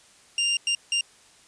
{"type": "tone bursts at uneven times", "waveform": "sawtooth", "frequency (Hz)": 2794, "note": "F7", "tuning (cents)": 0, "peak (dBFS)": -18, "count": 3, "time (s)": [[0.38, 0.57], [0.67, 0.75], [0.92, 1.01]], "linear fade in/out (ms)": 2, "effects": ["white hiss -55 dBFS RMS until 1.47 s", "resampled to 22050 Hz"]}